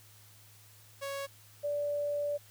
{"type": "tone pair in turn", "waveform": ["sawtooth", "sine"], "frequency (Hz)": [554.4, 581.8], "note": ["C#5", "D5"], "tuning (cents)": [0, -16], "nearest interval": "minor second", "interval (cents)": 84, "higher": "second", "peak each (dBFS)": [-32, -30], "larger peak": "second", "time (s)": [[1.01, 1.27], [1.63, 2.38]], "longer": "second", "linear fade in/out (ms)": 20, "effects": ["added 105 Hz sine -59 dBFS peak until 2.5 s", "white hiss -59 dBFS RMS until 2.5 s"]}